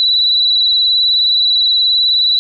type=tone with vibrato; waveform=sine; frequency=3951 Hz; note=B7; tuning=in tune; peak=-9 dBFS; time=0-2.39 s; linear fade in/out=0 ms; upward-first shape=triangle; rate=19 Hz; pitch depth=39 cents each way; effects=none